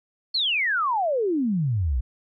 sine exponential sweep, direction down, 4435 to 56 Hz, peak -20 dBFS, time 0.34-2.01 s, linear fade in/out 10 ms, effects MP3 48 kbps

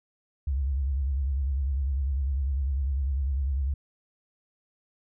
sine tone with vibrato, 68.1 Hz, C#2, 30 cents flat, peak -24 dBFS, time 0.47-3.74 s, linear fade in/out 5 ms, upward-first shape sine, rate 10 Hz, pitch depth 110 cents each way, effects none

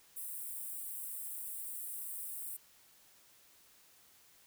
white high-pass noise, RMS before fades -43 dBFS, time 0.16-2.57 s, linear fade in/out 10 ms, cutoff 8000 Hz, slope 96 dB/octave, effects white hiss -64 dBFS RMS until 4.46 s

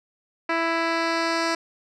10% pulse tone with low-pass filter sweep, 330.9 Hz, E4, 7 cents sharp, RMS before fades -24 dBFS, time 0.49-1.55 s, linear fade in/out 5 ms, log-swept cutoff 2800 to 5800 Hz, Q 1.4, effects none

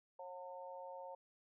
harmonic tone, 180.8 Hz, F#3, 40 cents flat, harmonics 3 / 4 / 5, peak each -50 / -55 / -51 dBFS, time 0.19-1.15 s, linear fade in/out 5 ms, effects none

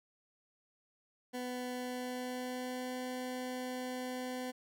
20% pulse tone with pitch glide, 249.3 to 253.1 Hz, B3 to B3, +16 to +43 cents, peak -33 dBFS, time 1.33-4.52 s, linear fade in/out 20 ms, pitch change +27 cents, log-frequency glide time 1.72-2.94 s, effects none

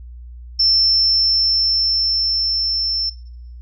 sine tone with level ramp, 5350 Hz, E8, 25 cents sharp, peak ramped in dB -11 to -18 dBFS, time 0.59-3.1 s, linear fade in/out 10 ms, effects noise-tail reverb RT60 0.7 s tail -19 dB re dry + added 60 Hz sine -33 dBFS peak until 3.61 s

